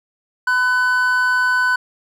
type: tone pair together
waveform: triangle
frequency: 1007.6 / 1500 Hz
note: B5 / F#6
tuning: +34 / +23 cents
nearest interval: perfect fifth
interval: 689 cents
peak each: -19 / -13 dBFS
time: 0.47-1.76 s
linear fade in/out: 5 ms
effects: none